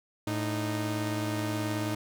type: tone pair together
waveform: sawtooth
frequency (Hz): 109.1 / 308.6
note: A2 / D#4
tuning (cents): -14 / -14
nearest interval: octave + tritone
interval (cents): 1800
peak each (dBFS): -28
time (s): 0.27-1.95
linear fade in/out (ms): 5
effects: none